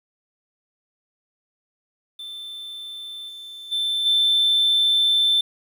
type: tone with level steps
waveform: triangle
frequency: 3543 Hz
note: A7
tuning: 11 cents sharp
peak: -31 / -34 / -19 / -13 dBFS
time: 2.19-5.41 s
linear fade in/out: 5 ms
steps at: 3.28 / 3.71 / 4.05 s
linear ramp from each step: 20 ms
effects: tanh soft clip ceiling -11 dBFS + 9-bit